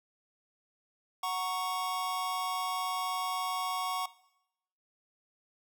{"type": "chord", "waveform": "square", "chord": "F# major", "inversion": "none", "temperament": "equal", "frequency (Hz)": [740, 932.3, 1108.7], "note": ["F#5", "A#5", "C#6"], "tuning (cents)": [0, 0, 0], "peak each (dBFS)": [-37, -40, -34], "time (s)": [1.23, 4.06], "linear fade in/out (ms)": 5, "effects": ["noise-tail reverb RT60 0.8 s tail -18 dB re dry"]}